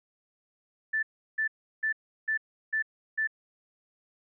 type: tone bursts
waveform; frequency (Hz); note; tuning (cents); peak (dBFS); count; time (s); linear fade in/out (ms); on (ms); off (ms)
sine; 1760; A6; 0; -25; 6; 0.93-3.274; 10; 99; 350
effects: none